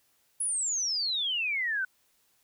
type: exponential sweep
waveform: sine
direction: down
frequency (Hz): 10548 to 1480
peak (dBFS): -27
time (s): 0.4-1.85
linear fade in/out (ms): 5
effects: white hiss -69 dBFS RMS until 2.43 s